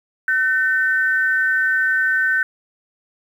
sine tone pair together, 1522 / 1810 Hz, F#6 / A6, +48 / +48 cents, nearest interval minor third, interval 300 cents, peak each -16 / -21 dBFS, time 0.28-2.43 s, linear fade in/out 2 ms, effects 8-bit

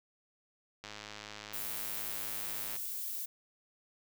click train, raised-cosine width 0.2 ms, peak -27 dBFS, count 203, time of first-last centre 0.84-2.764 s, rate 105 Hz
violet noise, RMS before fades -39 dBFS, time 1.53-3.26 s, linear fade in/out 10 ms
effects none

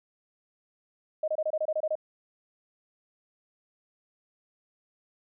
sine tone bursts, 622.3 Hz, D#5, in tune, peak -25 dBFS, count 10, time 1.23-1.954 s, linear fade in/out 5 ms, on 49 ms, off 26 ms, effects none

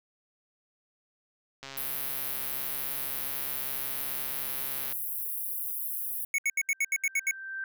click train, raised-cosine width 0.2 ms, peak -24 dBFS, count 449, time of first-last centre 1.63-4.924 s, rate 136 Hz
pink high-pass noise, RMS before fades -34 dBFS, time 1.77-6.25 s, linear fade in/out 5 ms, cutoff 11000 Hz, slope 48 dB/octave
square tone bursts, 2217 Hz, C#7, in tune, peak -25 dBFS, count 9, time 6.34-7.311 s, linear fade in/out 2 ms, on 43 ms, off 73 ms
sine tone with exponential growth, 1563 Hz, G6, 6 cents flat, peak -31 dBFS, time 6.44-7.64 s, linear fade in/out 1 ms, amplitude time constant 260 ms
effects none

